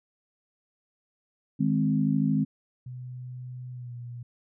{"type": "chord", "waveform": "sine", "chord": "Ab major", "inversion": "second", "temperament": "equal", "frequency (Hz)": [155.56, 207.7, 261.6], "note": ["Eb3", "Ab3", "C4"], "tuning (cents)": [0, 0, 0], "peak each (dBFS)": -26, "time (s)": [1.59, 2.45], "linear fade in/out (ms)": 20}
{"type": "tone with pitch glide", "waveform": "sine", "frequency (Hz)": [125.6, 120.62], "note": ["B2", "B2"], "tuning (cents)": [30, -40], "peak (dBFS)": -36, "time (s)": [2.86, 4.23], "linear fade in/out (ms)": 5, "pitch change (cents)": -70, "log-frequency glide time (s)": [3.71, 3.94]}
{"effects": []}